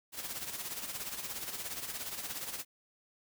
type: noise with tremolo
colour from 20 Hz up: white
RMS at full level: -38 dBFS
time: 0.12-2.65 s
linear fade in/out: 50 ms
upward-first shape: sine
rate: 17 Hz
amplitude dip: 60%
effects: none